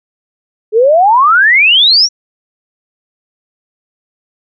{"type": "exponential sweep", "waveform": "sine", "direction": "up", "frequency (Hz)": [415.3, 5870], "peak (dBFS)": -4, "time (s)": [0.72, 2.09], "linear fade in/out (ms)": 50, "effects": []}